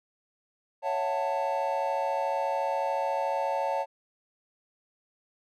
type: chord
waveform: triangle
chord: F# minor seventh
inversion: second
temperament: just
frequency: 555 / 666 / 740 / 888 Hz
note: C#5 / E5 / F#5 / A5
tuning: +2 / +18 / 0 / +16 cents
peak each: -29 / -33 / -32 / -28 dBFS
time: 0.82-3.86 s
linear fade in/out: 50 ms
effects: none